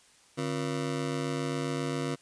25% pulse ring-modulated tone, 207.1 Hz, G#3, 5 cents flat, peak -23 dBFS, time 0.37-2.16 s, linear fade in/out 20 ms, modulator 59.8 Hz, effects white hiss -60 dBFS RMS until 2.21 s + resampled to 22050 Hz

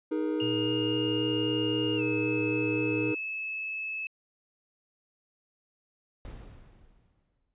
triangle chord, D# suspended fourth, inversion none, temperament equal with one note detuned, 311.1 / 415.3 / 475.7 Hz, D#4 / G#4 / A#4, 0 / 0 / +35 cents, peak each -27 / -32 / -32 dBFS, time 0.11-3.15 s, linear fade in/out 10 ms
sine tone with pitch glide, 2836 to 2601 Hz, F7 to E7, +26 to -24 cents, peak -32 dBFS, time 0.4-4.07 s, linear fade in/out 2 ms, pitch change -150 cents, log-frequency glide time 1.96-2.02 s
sine tone with vibrato, 116.54 Hz, A#2, in tune, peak -35 dBFS, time 0.41-3.13 s, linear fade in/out 20 ms, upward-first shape square, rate 3.8 Hz, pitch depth 38 cents each way
brown noise with exponential decay, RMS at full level -40 dBFS, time 6.25-7.54 s, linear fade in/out 0 ms, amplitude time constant 280 ms
effects resampled to 8000 Hz

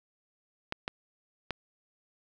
clicks, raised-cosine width 0.3 ms, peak -16 dBFS, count 3, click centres 0.724 / 0.879 / 1.507 s, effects none

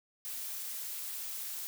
blue noise, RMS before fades -40 dBFS, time 0.25-1.67 s, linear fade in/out 0 ms, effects none

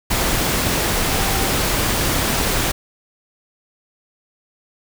sine tone in noise, 782 Hz, G5, 4 cents flat, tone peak -29 dBFS, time 1.1-1.52 s, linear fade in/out 10 ms, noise pink, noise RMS -19 dBFS, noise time 0.1-2.72 s, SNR -13 dB, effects none

